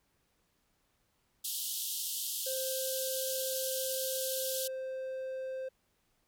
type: band-pass noise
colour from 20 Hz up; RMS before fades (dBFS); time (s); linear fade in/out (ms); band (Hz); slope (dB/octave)
white; -37; 1.44-4.68; 10; 2900 to 16000; 96
type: tone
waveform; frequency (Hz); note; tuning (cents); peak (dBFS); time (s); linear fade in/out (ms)
triangle; 523.3; C5; 0; -34; 2.46-5.69; 10
effects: pink hiss -75 dBFS RMS until 6.27 s